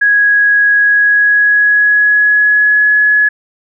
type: tone with pitch glide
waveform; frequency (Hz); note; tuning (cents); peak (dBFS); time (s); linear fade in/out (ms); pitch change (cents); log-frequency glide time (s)
sine; 1661.2 to 1693.2; G#6 to G#6; 0 to +33; -6; 0.01-3.29; 10; +33; 0.77-2.92
effects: none